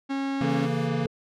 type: tone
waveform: 45% pulse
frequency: 273.3 Hz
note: C#4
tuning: 24 cents flat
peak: -26 dBFS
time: 0.09-0.67 s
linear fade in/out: 20 ms
type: chord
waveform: square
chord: A# diminished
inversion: first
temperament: equal with one note detuned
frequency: 137.24 / 164.81 / 233.1 Hz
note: C#3 / E3 / A#3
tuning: -17 / 0 / 0 cents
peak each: -30 dBFS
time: 0.41-1.06 s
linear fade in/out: 2 ms
type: tone with tremolo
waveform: sine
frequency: 440 Hz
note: A4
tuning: in tune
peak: -31 dBFS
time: 0.44-1.07 s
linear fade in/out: 2 ms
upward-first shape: sine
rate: 18 Hz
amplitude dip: 25%
type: noise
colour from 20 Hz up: violet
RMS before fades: -37 dBFS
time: 0.46-0.9 s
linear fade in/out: 50 ms
effects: low-pass 4000 Hz 12 dB/octave